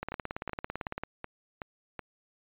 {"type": "two click trains", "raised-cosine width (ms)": 0.5, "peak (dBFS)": [-22, -19], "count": [6, 19], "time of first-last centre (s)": [[0.12, 1.993], [0.03, 1.036]], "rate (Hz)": [2.67, 17.9], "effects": ["resampled to 8000 Hz"]}